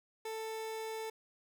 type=tone; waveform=30% pulse; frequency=442.5 Hz; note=A4; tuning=10 cents sharp; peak=-36 dBFS; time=0.25-1.1 s; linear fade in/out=5 ms; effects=none